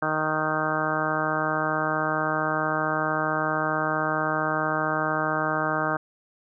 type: harmonic tone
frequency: 155.5 Hz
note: D#3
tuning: 1 cent flat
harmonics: 1 / 2 / 3 / 4 / 5 / 6 / 7 / 8 / 9 / 10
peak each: -34 / -32 / -35 / -30 / -32 / -34 / -33 / -30 / -34 / -30 dBFS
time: 0.02-5.97 s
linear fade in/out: 5 ms
effects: none